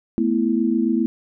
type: chord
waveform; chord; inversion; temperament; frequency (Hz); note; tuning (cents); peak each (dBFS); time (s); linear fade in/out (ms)
sine; A suspended second; none; just; 220 / 247.5 / 330; A3 / B3 / E4; 0 / +4 / +2; -21; 0.18-1.06; 0
effects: none